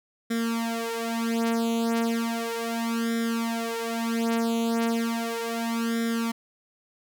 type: tone with flanger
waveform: sawtooth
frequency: 230 Hz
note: A#3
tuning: 23 cents flat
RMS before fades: -27 dBFS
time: 0.3-6.32 s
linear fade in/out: 10 ms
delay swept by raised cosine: 0.55 to 4.65 ms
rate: 0.35 Hz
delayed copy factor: +0.9
effects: none

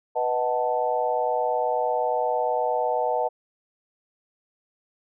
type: chord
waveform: sine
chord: B dominant seventh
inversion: none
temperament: equal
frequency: 493.9 / 622.3 / 740 / 880 Hz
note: B4 / D#5 / F#5 / A5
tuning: 0 / 0 / 0 / 0 cents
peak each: -27 dBFS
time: 0.15-3.29 s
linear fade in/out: 20 ms
effects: none

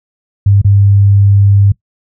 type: tone with dropouts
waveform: sine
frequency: 100 Hz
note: G2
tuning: 35 cents sharp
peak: -4 dBFS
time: 0.46-1.72 s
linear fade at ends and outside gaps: 5 ms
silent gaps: 0.616-0.646 s
effects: noise-tail reverb RT60 0.1 s tail -20 dB re dry

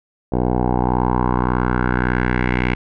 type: tone with low-pass filter sweep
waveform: 10% pulse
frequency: 61.74 Hz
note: B1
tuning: in tune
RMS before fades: -18 dBFS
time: 0.32-2.75 s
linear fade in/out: 5 ms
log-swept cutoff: 630 to 2300 Hz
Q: 3.4
effects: none

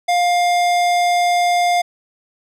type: tone with hard clipping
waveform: sine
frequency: 705 Hz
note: F5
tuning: 16 cents sharp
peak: -15 dBFS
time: 0.08-1.82 s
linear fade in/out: 10 ms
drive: 18 dB
effects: none

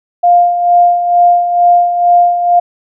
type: tone with tremolo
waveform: sine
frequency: 702 Hz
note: F5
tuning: 9 cents sharp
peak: -3 dBFS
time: 0.23-2.6 s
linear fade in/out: 10 ms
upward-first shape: sine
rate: 2.2 Hz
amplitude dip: 60%
effects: none

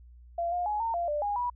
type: tone with pitch steps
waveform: sine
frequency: 684 / 709 / 840 / 912 / 690 / 592 / 820 / 975 Hz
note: F5 / F5 / G#5 / A#5 / F5 / D5 / G#5 / B5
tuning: -36 / +26 / +19 / -38 / -21 / +14 / -22 / -23 cents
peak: -27 dBFS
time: 0.38-1.5 s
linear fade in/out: 5 ms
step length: 140 ms
effects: added 60 Hz sine -49 dBFS peak until 1.55 s

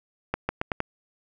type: accelerating click train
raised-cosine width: 0.5 ms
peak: -10 dBFS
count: 5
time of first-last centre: 0.34-0.804 s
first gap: 150 ms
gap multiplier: 0.83
effects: none

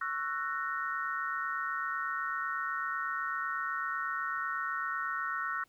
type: chord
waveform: sine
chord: F# dominant seventh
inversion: second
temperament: just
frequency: 1110 / 1332 / 1480 / 1850 Hz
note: C#6 / E6 / F#6 / A#6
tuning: +2 / +18 / 0 / -14 cents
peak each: -39 / -36 / -37 / -39 dBFS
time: 0.01-5.64 s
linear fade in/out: 5 ms
effects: pink hiss -69 dBFS RMS until 5.68 s

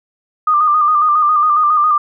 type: tone with vibrato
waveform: sine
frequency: 1212 Hz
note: D#6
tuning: 46 cents flat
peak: -9 dBFS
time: 0.47-1.98 s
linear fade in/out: 5 ms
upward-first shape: square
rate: 7.3 Hz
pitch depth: 40 cents each way
effects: none

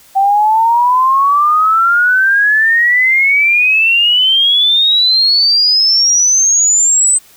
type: exponential sweep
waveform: sine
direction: up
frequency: 771 to 8180 Hz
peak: -7 dBFS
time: 0.15-7.19 s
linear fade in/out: 20 ms
effects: white hiss -44 dBFS RMS until 7.36 s

